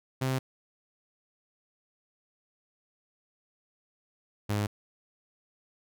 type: tone pair in turn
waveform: sawtooth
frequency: 131 / 103.72 Hz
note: C3 / G#2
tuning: +2 / -2 cents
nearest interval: major third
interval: 404 cents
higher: first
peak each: -23 / -23 dBFS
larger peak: neither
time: 0.21-0.39 / 4.49-4.67 s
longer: neither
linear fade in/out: 10 ms
effects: none